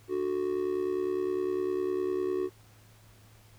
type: tone with amplitude modulation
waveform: triangle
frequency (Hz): 370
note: F#4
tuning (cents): 0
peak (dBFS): -22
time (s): 0.08-2.5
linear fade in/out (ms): 50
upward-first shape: sine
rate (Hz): 69.9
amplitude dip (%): 80
effects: added 108 Hz sine -56 dBFS peak until 3.58 s + pink hiss -60 dBFS RMS until 3.58 s